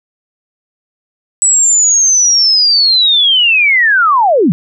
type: linear sweep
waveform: sine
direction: down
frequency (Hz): 7930 to 143.7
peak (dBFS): -6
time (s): 1.42-4.52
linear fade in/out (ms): 0
effects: none